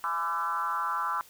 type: tone with frequency modulation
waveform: sine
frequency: 1177 Hz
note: D6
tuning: 3 cents sharp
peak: -27 dBFS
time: 0.04-1.21 s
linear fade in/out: 0 ms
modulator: 170 Hz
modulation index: 1.5
effects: white hiss -55 dBFS RMS until 1.29 s